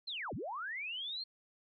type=linear two-way sweep; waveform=sine; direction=down then up; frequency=4290 to 69.3 to 4290 Hz; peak=-38 dBFS; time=0.07-1.24 s; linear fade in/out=10 ms; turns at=0.34 s; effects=none